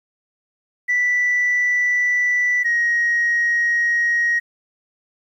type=tone pair in turn; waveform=sine; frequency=1971 / 1885 Hz; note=B6 / A#6; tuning=-4 / +19 cents; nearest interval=minor second; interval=77 cents; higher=first; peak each=-14 dBFS; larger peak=neither; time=0.88-2.64 / 2.64-4.4 s; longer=neither; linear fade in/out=20 ms; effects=tanh soft clip ceiling -12 dBFS + 9-bit